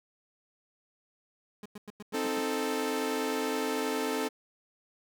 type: tone bursts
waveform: 30% pulse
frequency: 207.7 Hz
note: G#3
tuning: in tune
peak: -38 dBFS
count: 7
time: 1.63-2.394 s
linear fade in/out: 2 ms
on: 26 ms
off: 97 ms
type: chord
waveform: sawtooth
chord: A diminished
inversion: first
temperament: equal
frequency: 261.6 / 311.1 / 440 Hz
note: C4 / Eb4 / A4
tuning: 0 / 0 / 0 cents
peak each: -30 / -32 / -28 dBFS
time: 2.13-4.29 s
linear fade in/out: 20 ms
effects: none